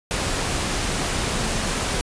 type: tone in noise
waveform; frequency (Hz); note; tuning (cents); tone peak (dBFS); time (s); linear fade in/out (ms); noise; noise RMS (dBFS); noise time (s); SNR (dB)
sine; 220.9; A3; +7; -33; 1.27-1.61; 0; pink; -24; 0.11-2.01; -12
effects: resampled to 22050 Hz